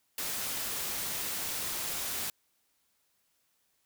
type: noise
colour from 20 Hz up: white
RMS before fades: -35 dBFS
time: 0.18-2.3 s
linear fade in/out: 2 ms
effects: white hiss -74 dBFS RMS until 3.85 s